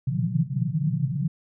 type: band-pass noise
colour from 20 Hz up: pink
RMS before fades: -25 dBFS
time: 0.07-1.28 s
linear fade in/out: 5 ms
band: 120 to 180 Hz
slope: 96 dB/octave
effects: none